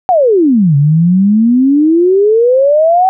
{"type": "exponential two-way sweep", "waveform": "sine", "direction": "down then up", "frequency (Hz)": [769, 138.6, 769], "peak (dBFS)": -5, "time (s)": [0.09, 3.09], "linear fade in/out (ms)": 0, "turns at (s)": 0.76, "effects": []}